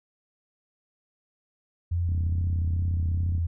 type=tone with vibrato; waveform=sine; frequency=85.3 Hz; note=F2; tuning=40 cents flat; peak=-23 dBFS; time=1.91-3.47 s; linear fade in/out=10 ms; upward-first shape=sine; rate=2.4 Hz; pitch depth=30 cents each way
type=click train; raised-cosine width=5 ms; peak=-24 dBFS; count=45; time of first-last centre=2.09-3.38 s; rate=34.1 Hz
effects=none